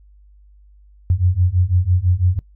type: beating tone pair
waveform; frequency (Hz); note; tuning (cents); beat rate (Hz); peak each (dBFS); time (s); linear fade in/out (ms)
sine; 87.31 / 93.31; F2 / F#2; 0 / +15; 6; -17 / -16; 1.1-2.39; 0
effects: noise-tail reverb RT60 0.1 s tail -20 dB re dry + added 50 Hz sine -45 dBFS peak until 2.55 s